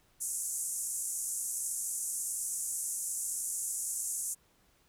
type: band-pass noise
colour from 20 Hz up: white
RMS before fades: -36 dBFS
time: 0.2-4.35 s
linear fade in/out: 20 ms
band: 6600 to 11000 Hz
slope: 48 dB/octave
effects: pink hiss -68 dBFS RMS until 4.88 s